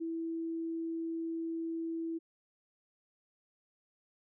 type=tone; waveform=sine; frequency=329 Hz; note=E4; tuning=3 cents flat; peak=-34 dBFS; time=0-2.19 s; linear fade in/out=20 ms; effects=none